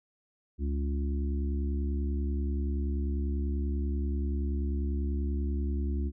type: harmonic tone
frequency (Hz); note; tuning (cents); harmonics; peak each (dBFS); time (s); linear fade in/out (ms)
70.3; C#2; +25; 1 / 3 / 4 / 5; -28 / -38 / -40 / -42; 0.58-6.12; 50
effects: none